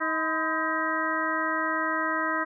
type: harmonic tone with a mistuned harmonic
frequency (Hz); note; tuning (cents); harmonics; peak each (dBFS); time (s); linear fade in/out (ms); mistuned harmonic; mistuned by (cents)
317; D#4; +32; 1 / 2 / 3 / 4 / 5 / 6; -33 / -34 / -32 / -30 / -31 / -32; 0-2.45; 20; 3; +110
effects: none